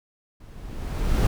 brown noise with level ramp, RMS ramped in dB -45 to -17 dBFS, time 0.4-1.27 s, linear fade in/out 5 ms, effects none

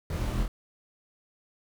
brown noise with echo, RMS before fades -31 dBFS, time 0.1-0.43 s, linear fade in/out 2 ms, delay 25 ms, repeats 2, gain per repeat -2 dB, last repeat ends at 0.48 s, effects none

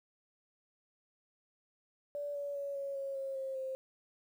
sine tone with pitch steps, 578 / 570.4 / 562.8 / 555.4 / 548.1 / 540.9 / 533.7 / 526.7 Hz, D5 / C#5 / C#5 / C#5 / C#5 / C#5 / C5 / C5, -28 / +49 / +26 / +3 / -20 / -43 / +34 / +11 cents, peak -36 dBFS, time 2.15-3.75 s, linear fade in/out 0 ms, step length 200 ms, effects 11-bit

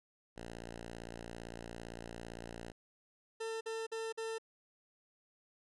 5% pulse tone, 57.7 Hz, A#1, 17 cents flat, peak -34 dBFS, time 0.36-2.72 s, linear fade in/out 10 ms
40% pulse tone bursts, 448.8 Hz, A4, 34 cents sharp, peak -37 dBFS, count 4, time 3.4-4.384 s, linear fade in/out 10 ms, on 210 ms, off 48 ms
effects resampled to 24000 Hz

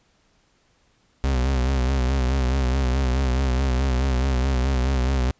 40% pulse tone with vibrato, 65 Hz, C2, 11 cents flat, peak -18 dBFS, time 1.24-5.31 s, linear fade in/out 0 ms, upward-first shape sine, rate 4.7 Hz, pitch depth 76 cents each way, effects pink hiss -63 dBFS RMS until 5.39 s + resampled to 16000 Hz

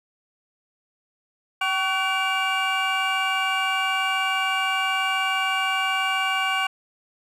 triangle tone cluster, 767 / 1127 / 1507 / 2320 / 2813 Hz, G5 / C#6 / F#6 / D7 / F7, -38 / +28 / +31 / -22 / +12 cents, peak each -26 dBFS, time 1.61-6.67 s, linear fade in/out 5 ms, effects none

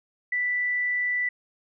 sine tone, 1975.5 Hz, B6, in tune, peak -23 dBFS, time 0.32-1.29 s, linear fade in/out 5 ms, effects none

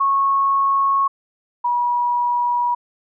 sine tone pair in turn, 1099 / 966.8 Hz, C#6 / B5, -15 / -37 cents, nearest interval major second, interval 222 cents, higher first, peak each -14 / -16 dBFS, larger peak first, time 0-1.08 / 1.64-2.75 s, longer second, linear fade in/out 10 ms, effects none

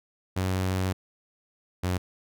sawtooth tone pair in turn, 93.5 / 90.89 Hz, F#2 / F#2, +19 / -30 cents, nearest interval unison, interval 49 cents, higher first, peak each -21 dBFS, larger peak neither, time 0.36-0.93 / 1.83-1.98 s, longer first, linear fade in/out 10 ms, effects none

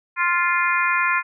harmonic tone, 349.2 Hz, F4, in tune, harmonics 3 / 4 / 5 / 6 / 7, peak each -22 / -23 / -24 / -25 / -25 dBFS, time 0.16-1.23 s, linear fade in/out 50 ms, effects none

